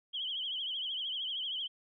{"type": "tone with vibrato", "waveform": "sine", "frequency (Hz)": 3136, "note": "G7", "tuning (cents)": 0, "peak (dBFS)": -34, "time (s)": [0.13, 1.68], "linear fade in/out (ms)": 20, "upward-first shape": "triangle", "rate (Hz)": 13, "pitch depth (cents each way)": 120, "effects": []}